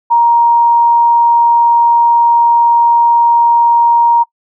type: tone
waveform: sine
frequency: 939 Hz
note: A#5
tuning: 12 cents sharp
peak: -5 dBFS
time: 0.1-4.24 s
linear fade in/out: 20 ms
effects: noise-tail reverb RT60 0.1 s tail -24 dB re dry